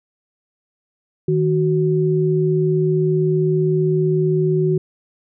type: tone pair together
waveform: sine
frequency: 156.6 / 372 Hz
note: D#3 / F#4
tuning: +11 / +9 cents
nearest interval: octave + minor third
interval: 1498 cents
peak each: -17 / -17 dBFS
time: 1.28-4.78 s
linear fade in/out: 5 ms
effects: none